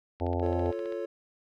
harmonic tone, 87.31 Hz, F2, in tune, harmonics 1 / 3 / 4 / 5 / 6 / 7 / 8 / 9 / 10, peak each -30 / -35 / -36 / -37 / -38 / -38 / -39 / -40 / -40 dBFS, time 0.2-0.72 s, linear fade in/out 20 ms
click train, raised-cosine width 0.3 ms, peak -32 dBFS, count 12, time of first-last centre 0.2-0.924 s, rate 15.2 Hz
triangle chord, F augmented, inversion none, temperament equal, 349.2 / 440 / 554.4 Hz, F4 / A4 / C#5, 0 / 0 / 0 cents, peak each -34 dBFS, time 0.42-1.06 s, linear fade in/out 10 ms
effects none

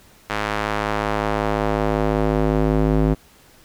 square tone with band-pass filter sweep, 52.7 Hz, G#1, 26 cents sharp, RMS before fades -20 dBFS, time 0.29-3.15 s, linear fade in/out 20 ms, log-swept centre 1600 to 270 Hz, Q 0.82, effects pink hiss -51 dBFS RMS until 3.64 s

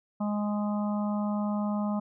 harmonic tone, 207.7 Hz, G#3, in tune, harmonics 1 / 3 / 4 / 5 / 6, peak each -27 / -37 / -39 / -41 / -43 dBFS, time 0.2-2 s, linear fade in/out 10 ms, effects none

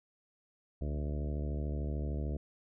harmonic tone with a mistuned harmonic, 73.42 Hz, D2, in tune, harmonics 1 / 2 / 3 / 4 / 5 / 6 / 7 / 8 / 9, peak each -34 / -40 / -44 / -46 / -48 / -50 / -51 / -52 / -53 dBFS, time 0.81-2.37 s, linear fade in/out 5 ms, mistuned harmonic 1, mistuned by -86 cents, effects none

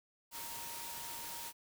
sine tone in noise, 932.3 Hz, A#5, in tune, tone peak -50 dBFS, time 0.31-1.53 s, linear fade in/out 50 ms, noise white, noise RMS -45 dBFS, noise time 0.31-1.53 s, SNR -8 dB, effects none

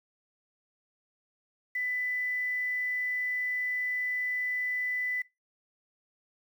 sine tone with quantisation, 1995 Hz, B6, 17 cents sharp, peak -29 dBFS, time 1.75-5.22 s, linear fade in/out 5 ms, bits 9, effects noise-tail reverb RT60 0.2 s tail -20 dB re dry

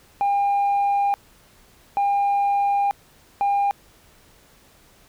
sine tone bursts at uneven times, 804 Hz, G5, 44 cents sharp, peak -15 dBFS, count 3, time 0.21-1.14 / 1.97-2.91 / 3.41-3.71 s, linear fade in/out 0 ms, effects tanh soft clip ceiling -16 dBFS + pink hiss -54 dBFS RMS until 5.08 s

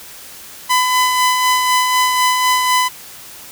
sawtooth tone with tremolo, 1006 Hz, B5, 32 cents sharp, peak -7 dBFS, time 0.69-2.89 s, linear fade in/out 20 ms, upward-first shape sine, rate 4 Hz, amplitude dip 35%, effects white hiss -36 dBFS RMS until 3.51 s

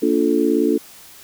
sine chord, Bb major seventh, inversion none, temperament just, 233.1 / 291.4 / 349.6 / 437 Hz, Bb3 / D4 / F4 / A4, 0 / -13 / +2 / -12 cents, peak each -22 / -18 / -20 / -20 dBFS, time 0.02-0.78 s, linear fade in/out 10 ms, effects white hiss -43 dBFS RMS until 1.23 s

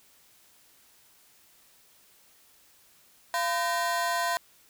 30% pulse ring-modulated tone, 850 Hz, G#5, 40 cents sharp, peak -20 dBFS, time 3.34-4.37 s, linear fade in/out 0 ms, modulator 162 Hz, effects white hiss -60 dBFS RMS until 4.69 s

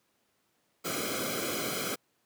pink noise with comb filter, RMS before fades -33 dBFS, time 0.84-1.96 s, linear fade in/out 20 ms, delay 1.1 ms, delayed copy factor -1, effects pink hiss -73 dBFS RMS until 2.25 s + high-pass 150 Hz 12 dB/octave

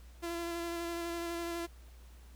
sawtooth tone with vibrato, 340 Hz, F4, 46 cents flat, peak -32 dBFS, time 0.22-1.67 s, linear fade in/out 20 ms, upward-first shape square, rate 12 Hz, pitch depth 12 cents each way, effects added 60 Hz sine -51 dBFS peak until 2.35 s + pink hiss -63 dBFS RMS until 2.35 s

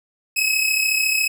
sawtooth tone pair together, 2545 / 2579 Hz, D#7 / E7, +39 / -39 cents, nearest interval unison, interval 22 cents, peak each -17 dBFS, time 0.36-1.28 s, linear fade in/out 10 ms, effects none

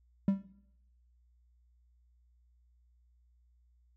triangle tone with exponential decay, 196 Hz, G3, in tune, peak -19 dBFS, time 0.28-0.46 s, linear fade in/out 2 ms, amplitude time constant 38 ms, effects noise-tail reverb RT60 0.8 s tail -18 dB re dry + added 60 Hz sine -64 dBFS peak until 3.96 s

